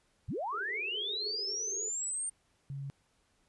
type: linear sweep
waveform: sine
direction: up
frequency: 62.2 to 8870 Hz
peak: -33 dBFS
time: 0.28-2.3 s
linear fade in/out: 10 ms
type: band-pass noise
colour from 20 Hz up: white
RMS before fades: -47 dBFS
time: 0.52-1.9 s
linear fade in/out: 20 ms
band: 380 to 440 Hz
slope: 96 dB/octave
type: tone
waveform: sine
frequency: 138.59 Hz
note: C#3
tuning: in tune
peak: -37 dBFS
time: 2.7-2.9 s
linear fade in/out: 0 ms
effects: pink hiss -72 dBFS RMS until 3.48 s + resampled to 24000 Hz